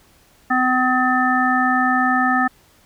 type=harmonic tone; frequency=254.3 Hz; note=C4; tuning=49 cents flat; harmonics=1 / 3 / 5 / 7; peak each=-20 / -20 / -20 / -20 dBFS; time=0.5-2.48 s; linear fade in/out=10 ms; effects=pink hiss -54 dBFS RMS until 2.85 s